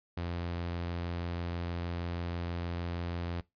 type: tone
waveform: sawtooth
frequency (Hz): 86.3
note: F2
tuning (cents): -20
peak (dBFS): -30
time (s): 0.17-3.41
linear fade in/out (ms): 5
effects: noise-tail reverb RT60 0.2 s tail -21 dB re dry + resampled to 11025 Hz